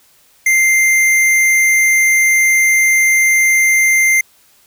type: tone with hard clipping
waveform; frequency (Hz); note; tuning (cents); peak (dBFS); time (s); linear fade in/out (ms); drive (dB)
sine; 2093; C7; 0; -10; 0.46-4.21; 5; 16
effects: white hiss -51 dBFS RMS until 4.66 s